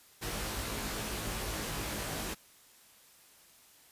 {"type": "noise with comb filter", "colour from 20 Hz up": "pink", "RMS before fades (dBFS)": -37, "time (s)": [0.21, 2.35], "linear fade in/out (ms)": 20, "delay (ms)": 19, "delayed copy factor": 0.85, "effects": ["white hiss -60 dBFS RMS until 3.91 s", "resampled to 32000 Hz"]}